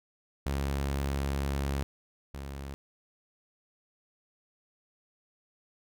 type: tone pair in turn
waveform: sawtooth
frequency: 69.3 / 68.98 Hz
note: C#2 / C#2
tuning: 0 / -8 cents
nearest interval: unison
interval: 8 cents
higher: first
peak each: -25 / -34 dBFS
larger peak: first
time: 0.46-1.83 / 2.34-2.74 s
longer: first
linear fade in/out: 0 ms
effects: none